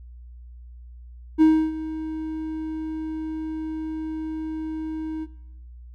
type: tone with ADSR envelope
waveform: triangle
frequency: 315.1 Hz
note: D#4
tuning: 22 cents sharp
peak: -9 dBFS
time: 1.38-5.27 s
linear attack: 35 ms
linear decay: 300 ms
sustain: -16 dB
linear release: 41 ms
effects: noise-tail reverb RT60 1.0 s tail -20 dB re dry + added 60 Hz sine -40 dBFS peak until 5.94 s